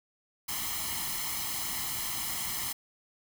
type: noise with comb filter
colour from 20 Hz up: white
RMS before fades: -34 dBFS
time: 0.48-2.73 s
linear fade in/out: 10 ms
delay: 0.97 ms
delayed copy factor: +0.75
effects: none